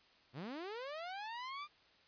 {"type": "linear sweep", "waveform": "sawtooth", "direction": "up", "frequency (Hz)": [111.5, 1210], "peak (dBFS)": -39, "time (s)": [0.33, 1.68], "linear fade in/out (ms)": 50, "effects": ["white hiss -67 dBFS RMS until 2.07 s", "resampled to 11025 Hz"]}